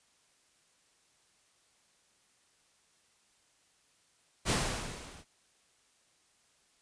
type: noise with level ramp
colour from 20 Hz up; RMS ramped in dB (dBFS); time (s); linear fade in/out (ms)
pink; -26 to -54; 4.45-5.25; 50
effects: white hiss -69 dBFS RMS until 6.81 s + resampled to 22050 Hz